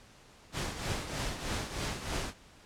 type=noise with tremolo; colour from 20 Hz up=pink; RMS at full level=-33 dBFS; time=0.52-2.34 s; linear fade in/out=50 ms; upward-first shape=triangle; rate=3.2 Hz; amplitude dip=65%; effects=pink hiss -57 dBFS RMS until 2.65 s + low-pass 8000 Hz 12 dB/octave